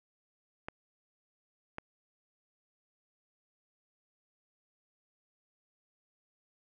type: clicks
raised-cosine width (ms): 0.5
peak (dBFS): -23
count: 2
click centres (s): 0.685 / 1.784
effects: none